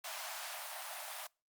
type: high-pass noise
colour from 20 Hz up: pink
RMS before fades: -44 dBFS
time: 0.04-1.27 s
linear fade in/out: 5 ms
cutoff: 600 Hz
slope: 96 dB/octave
effects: noise-tail reverb RT60 0.3 s tail -26 dB re dry + Opus 48 kbps